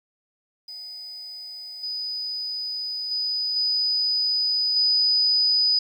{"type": "tone with level steps", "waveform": "sine", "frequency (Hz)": 4978, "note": "D#8", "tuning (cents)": 0, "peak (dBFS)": [-35, -27, -23, -20, -17], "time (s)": [0.68, 5.79], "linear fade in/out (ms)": 5, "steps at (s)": [1.83, 3.11, 3.56, 4.76], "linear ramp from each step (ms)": 5, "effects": ["9-bit"]}